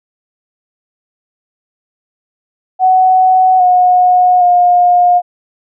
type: tone with pitch steps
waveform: sine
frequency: 746 / 726 / 712 Hz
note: F#5 / F#5 / F5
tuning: +14 / -33 / +33 cents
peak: -5 dBFS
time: 2.79-5.22 s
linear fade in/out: 50 ms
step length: 810 ms
effects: none